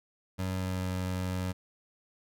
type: tone with pitch glide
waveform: 25% pulse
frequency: 93.6 to 92.05 Hz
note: F#2 to F#2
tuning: +20 to -8 cents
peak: -27 dBFS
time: 0.38-1.53 s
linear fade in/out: 20 ms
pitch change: -28 cents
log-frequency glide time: 0.51-0.9 s
effects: none